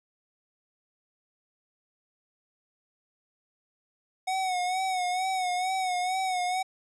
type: tone with vibrato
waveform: square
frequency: 740 Hz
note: F#5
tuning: in tune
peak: -27 dBFS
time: 4.27-6.63 s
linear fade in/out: 10 ms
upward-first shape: sine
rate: 2.2 Hz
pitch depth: 54 cents each way
effects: resampled to 24000 Hz